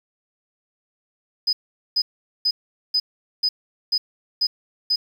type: tone bursts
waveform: triangle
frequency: 5000 Hz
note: D#8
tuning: 8 cents sharp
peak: -13 dBFS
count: 8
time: 1.47-4.96 s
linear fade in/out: 10 ms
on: 60 ms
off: 430 ms
effects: tanh soft clip ceiling -15 dBFS + 8-bit